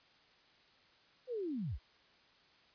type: linear sweep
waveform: sine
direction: down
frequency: 523.3 to 33.95 Hz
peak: -36 dBFS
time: 1.27-1.79 s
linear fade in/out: 50 ms
effects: white hiss -66 dBFS RMS until 2.74 s + resampled to 11025 Hz